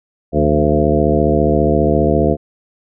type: harmonic tone with a mistuned harmonic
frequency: 74.8 Hz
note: D2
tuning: 32 cents sharp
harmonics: 1 / 2 / 3 / 4 / 5 / 6 / 7 / 9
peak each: -19 / -19 / -19 / -19 / -19 / -19 / -19 / -19 dBFS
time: 0.32-2.37 s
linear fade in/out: 50 ms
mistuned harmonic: 2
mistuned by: +63 cents
effects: none